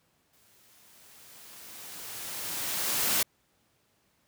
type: noise with exponential growth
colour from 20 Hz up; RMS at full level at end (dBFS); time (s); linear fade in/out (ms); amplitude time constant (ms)
white; -25; 0.33-3.23; 5; 630
effects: pink hiss -70 dBFS RMS until 4.27 s + high-pass 80 Hz 12 dB/octave